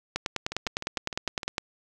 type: two click trains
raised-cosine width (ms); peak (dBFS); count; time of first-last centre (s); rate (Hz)
0.2; -10 / -17; 15 / 7; 0.16-1.581 / 0.52-1.432; 9.85 / 6.58
effects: none